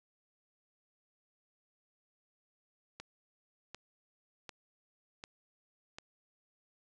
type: click train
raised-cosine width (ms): 0.2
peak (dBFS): -27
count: 5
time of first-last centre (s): 3-5.985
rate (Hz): 1.34
effects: resampled to 24000 Hz